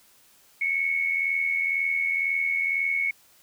sine tone pair together, 2198 / 2280 Hz, C#7 / C#7, -15 / +48 cents, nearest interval minor second, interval 63 cents, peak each -23 / -31 dBFS, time 0.61-3.11 s, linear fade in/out 5 ms, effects white hiss -58 dBFS RMS until 3.42 s

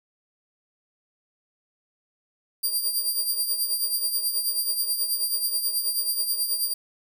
5% pulse tone with tremolo, 4758 Hz, D8, 22 cents sharp, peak -14 dBFS, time 2.63-6.74 s, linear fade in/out 10 ms, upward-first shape triangle, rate 9.3 Hz, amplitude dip 65%, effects none

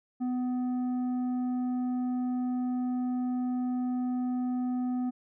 triangle tone with tanh clipping, 250 Hz, B3, 21 cents sharp, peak -29 dBFS, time 0.2-5.11 s, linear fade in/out 20 ms, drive 11 dB, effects none

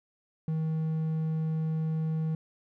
triangle tone, 158.8 Hz, D#3, 36 cents sharp, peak -25 dBFS, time 0.48-2.35 s, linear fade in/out 2 ms, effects none

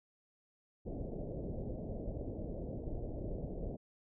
pink low-pass noise, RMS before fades -41 dBFS, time 0.85-3.77 s, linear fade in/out 20 ms, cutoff 640 Hz, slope 48 dB/octave, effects none

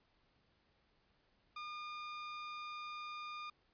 sawtooth tone, 1212 Hz, D#6, 46 cents flat, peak -40 dBFS, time 1.56-3.5 s, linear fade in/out 5 ms, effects pink hiss -75 dBFS RMS until 3.73 s + resampled to 11025 Hz

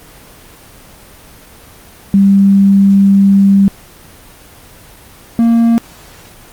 sine / triangle tone pair in turn, 197.1 / 231.4 Hz, G3 / A#3, +10 / -13 cents, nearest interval minor third, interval 277 cents, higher second, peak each -4 dBFS, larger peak neither, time 2.14-3.68 / 5.39-5.78 s, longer first, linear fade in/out 0 ms, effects pink hiss -38 dBFS RMS until 6.52 s + Opus 24 kbps

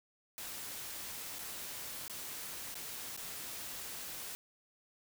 white noise with dropouts, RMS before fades -44 dBFS, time 0.38-4.35 s, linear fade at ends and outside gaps 0 ms, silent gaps 1.386-1.391 / 2.08-2.097 / 2.743-2.754 / 3.165-3.175 s, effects none

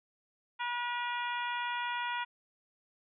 harmonic tone with a mistuned harmonic, 482.9 Hz, B4, 39 cents flat, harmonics 2 / 3 / 4 / 5 / 6 / 7, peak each -35 / -39 / -41 / -43 / -45 / -46 dBFS, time 0.59-2.25 s, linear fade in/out 20 ms, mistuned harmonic 6, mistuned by -36 cents, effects none

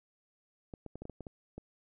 clicks, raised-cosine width 2 ms, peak -30 dBFS, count 9, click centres 0.738 / 0.863 / 0.956 / 1.02 / 1.054 / 1.097 / 1.207 / 1.268 / 1.58 s, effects none

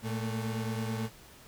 35% pulse tone pair together, 114.4 / 219.7 Hz, A#2 / A3, -32 / -2 cents, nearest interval major seventh, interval 1130 cents, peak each -32 / -34 dBFS, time 0.02-1.1 s, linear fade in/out 50 ms, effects pink hiss -54 dBFS RMS until 1.47 s

